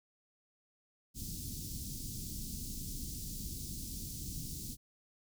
pink band-stop noise, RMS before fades -42 dBFS, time 1.14-4.77 s, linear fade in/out 50 ms, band 260 to 4800 Hz, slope 24 dB/octave, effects none

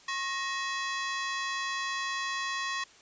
sawtooth ring-modulated tone, 1480 Hz, F#6, in tune, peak -24 dBFS, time 0.08-2.84 s, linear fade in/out 5 ms, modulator 395 Hz, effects white hiss -56 dBFS RMS until 3.01 s + resampled to 16000 Hz

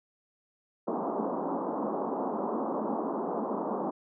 pink band-pass noise, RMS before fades -32 dBFS, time 0.87-3.91 s, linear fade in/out 10 ms, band 200 to 1100 Hz, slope 48 dB/octave, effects none

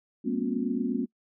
sine tone cluster, 194.5 / 228.1 / 249.1 / 277 / 359.2 Hz, G3 / A#3 / B3 / C#4 / F4, -13 / -37 / +15 / -1 / +49 cents, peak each -36 / -31 / -30 / -32 / -36 dBFS, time 0.24-1.06 s, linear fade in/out 20 ms, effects noise-tail reverb RT60 0.1 s tail -25 dB re dry

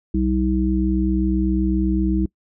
harmonic tone, 63.9 Hz, C2, 40 cents flat, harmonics 1 / 3 / 5, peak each -21 / -21 / -21 dBFS, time 0.14-2.26 s, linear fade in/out 5 ms, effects noise-tail reverb RT60 0.1 s tail -24 dB re dry

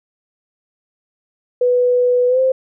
sine tone with pitch glide, 493.9 to 522.4 Hz, B4 to C5, 0 to -3 cents, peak -11 dBFS, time 1.61-2.52 s, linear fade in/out 5 ms, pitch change +97 cents, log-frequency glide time 2.28-2.4 s, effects none

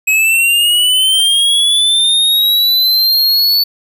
square linear sweep, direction up, 2542 to 4475 Hz, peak -9 dBFS, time 0.07-3.64 s, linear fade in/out 10 ms, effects none

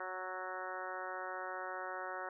harmonic tone with a mistuned harmonic, 185 Hz, F#3, in tune, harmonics 2 / 3 / 4 / 5 / 6 / 7 / 8 / 9 / 10, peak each -50 / -47 / -47 / -49 / -48 / -48 / -47 / -53 / -51 dBFS, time 0-2.29 s, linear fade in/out 2 ms, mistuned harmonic 7, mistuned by +20 cents, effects none

